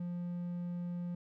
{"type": "tone", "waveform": "triangle", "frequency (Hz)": 175.3, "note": "F3", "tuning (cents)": 7, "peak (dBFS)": -34, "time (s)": [0, 1.15], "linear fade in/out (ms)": 5, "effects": []}